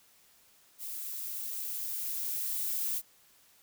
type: noise with level ramp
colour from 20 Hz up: violet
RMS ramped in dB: -40 to -32 dBFS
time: 0.78-3.02 s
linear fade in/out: 50 ms
effects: white hiss -63 dBFS RMS until 3.62 s